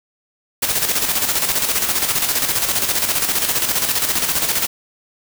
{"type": "noise with tremolo", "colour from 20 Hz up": "white", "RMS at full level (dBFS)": -17, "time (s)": [0.62, 4.67], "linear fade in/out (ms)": 10, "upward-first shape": "square", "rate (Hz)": 15, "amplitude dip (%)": 50, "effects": []}